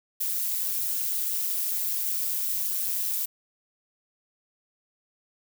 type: noise with amplitude modulation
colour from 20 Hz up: violet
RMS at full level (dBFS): -25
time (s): 0.2-3.26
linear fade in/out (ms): 10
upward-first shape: sine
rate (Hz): 187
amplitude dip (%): 70
effects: none